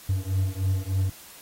triangle beating tone pair, 93.5 / 96.8 Hz, F#2 / G2, +19 / -21 cents, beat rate 3.3 Hz, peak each -24 dBFS, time 0.09-1.1 s, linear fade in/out 5 ms, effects white hiss -47 dBFS RMS until 1.41 s + AAC 48 kbps

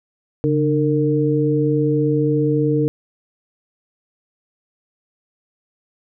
sine tone cluster, 142 / 300.9 / 457.5 Hz, C#3 / D4 / A#4, +42 / +42 / -32 cents, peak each -19 dBFS, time 0.44-2.88 s, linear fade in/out 0 ms, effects none

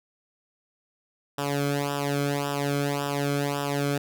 sawtooth tone with flanger, 142.4 Hz, C#3, 47 cents sharp, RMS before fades -27 dBFS, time 1.38-3.98 s, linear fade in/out 5 ms, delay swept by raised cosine 0.46 to 1.09 ms, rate 1.8 Hz, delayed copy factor -0.9, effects none

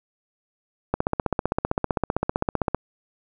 click train, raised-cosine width 1 ms, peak -7 dBFS, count 29, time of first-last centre 0.94-2.746 s, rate 15.5 Hz, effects none

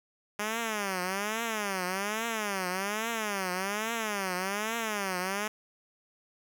5% pulse tone with vibrato, 204.4 Hz, G#3, 27 cents flat, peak -19 dBFS, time 0.39-5.48 s, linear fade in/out 5 ms, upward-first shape triangle, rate 1.2 Hz, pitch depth 240 cents each way, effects none

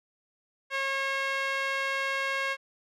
sawtooth tone with band-pass filter, 543 Hz, C#5, 36 cents flat, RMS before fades -30 dBFS, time 0.7-2.57 s, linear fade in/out 50 ms, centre 2000 Hz, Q 1.6, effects none

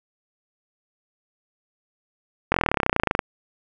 slowing click train, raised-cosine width 0.5 ms, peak -3 dBFS, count 23, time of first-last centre 2.52-3.192 s, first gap 22 ms, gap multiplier 1.03, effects none

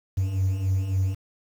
triangle beating tone pair, 92.5 / 96.1 Hz, F#2 / G2, 0 / -34 cents, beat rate 3.6 Hz, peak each -27 / -20 dBFS, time 0.17-1.15 s, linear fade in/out 10 ms, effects tanh soft clip ceiling -13 dBFS + 8-bit

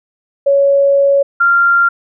sine tone pair in turn, 558 / 1387.5 Hz, C#5 / F6, +11 / -12 cents, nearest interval octave + major third, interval 1577 cents, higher second, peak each -7 dBFS, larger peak neither, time 0.46-1.23 / 1.4-1.89 s, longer first, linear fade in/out 10 ms, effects none

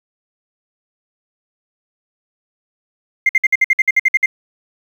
sine tone bursts, 2099 Hz, C7, 5 cents sharp, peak -7 dBFS, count 12, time 3.26-4.26 s, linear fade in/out 5 ms, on 32 ms, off 56 ms, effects tanh soft clip ceiling -4 dBFS + 7-bit

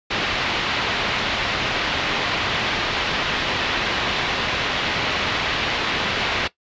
white low-pass noise, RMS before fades -23 dBFS, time 0.1-6.48 s, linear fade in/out 10 ms, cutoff 3600 Hz, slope 24 dB/octave, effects noise-tail reverb RT60 0.1 s tail -17 dB re dry + resampled to 16000 Hz

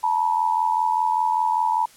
sine tone pair together, 878.9 / 964 Hz, A5 / B5, -2 / -42 cents, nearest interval major second, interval 160 cents, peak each -21 dBFS, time 0.03-1.86 s, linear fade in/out 10 ms, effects white hiss -50 dBFS RMS until 1.96 s + low-pass 11000 Hz 12 dB/octave

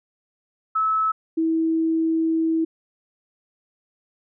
sine tone pair in turn, 1300 / 324.2 Hz, E6 / E4, -24 / -29 cents, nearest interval 2 octaves, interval 2405 cents, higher first, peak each -18 dBFS, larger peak neither, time 0.75-1.12 / 1.37-2.65 s, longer second, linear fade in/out 10 ms, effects none

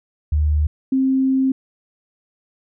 sine tone pair in turn, 75.4 / 264.7 Hz, D2 / C4, +46 / +20 cents, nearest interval octave + minor seventh, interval 2174 cents, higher second, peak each -14 dBFS, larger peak neither, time 0.32-0.67 / 0.92-1.52 s, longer second, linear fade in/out 5 ms, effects none

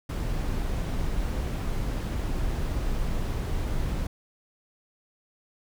brown noise, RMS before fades -28 dBFS, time 0.09-4.07 s, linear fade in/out 5 ms, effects none

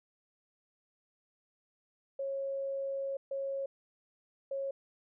sine tone bursts at uneven times, 547 Hz, C#5, 23 cents flat, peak -33 dBFS, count 3, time 2.19-3.17 / 3.31-3.66 / 4.51-4.71 s, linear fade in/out 5 ms, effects none

